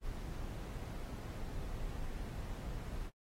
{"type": "noise", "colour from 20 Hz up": "brown", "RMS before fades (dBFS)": -42, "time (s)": [0.01, 3.11], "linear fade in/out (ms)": 50, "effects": ["noise-tail reverb RT60 0.1 s tail -24 dB re dry", "AAC 48 kbps"]}